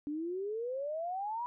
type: exponential sweep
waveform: sine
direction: up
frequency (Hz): 287 to 987.8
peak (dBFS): -34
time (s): 0.07-1.46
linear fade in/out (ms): 0
effects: none